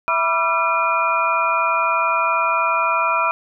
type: tone cluster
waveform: sine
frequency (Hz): 659 / 979 / 1176 / 1356 / 2427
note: E5 / B5 / D6 / E6 / D#7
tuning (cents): -1 / -15 / +2 / +49 / -44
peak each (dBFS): -25 / -21 / -24 / -20 / -23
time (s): 0.08-3.31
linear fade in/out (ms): 0
effects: none